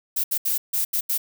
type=noise bursts at uneven times; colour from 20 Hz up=violet; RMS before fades=-23 dBFS; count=6; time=0.16-0.24 / 0.31-0.38 / 0.45-0.58 / 0.73-0.85 / 0.93-1.01 / 1.09-1.18 s; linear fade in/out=10 ms; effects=none